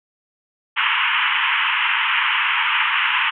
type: band-pass noise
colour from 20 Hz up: white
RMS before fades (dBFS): -19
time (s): 0.76-3.31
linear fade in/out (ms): 20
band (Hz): 890 to 3100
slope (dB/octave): 96
effects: none